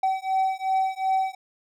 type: beating tone pair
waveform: triangle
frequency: 762 / 764.7 Hz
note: G5 / G5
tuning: -49 / -43 cents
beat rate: 2.7 Hz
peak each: -23 dBFS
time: 0.03-1.35 s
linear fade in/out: 5 ms
effects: none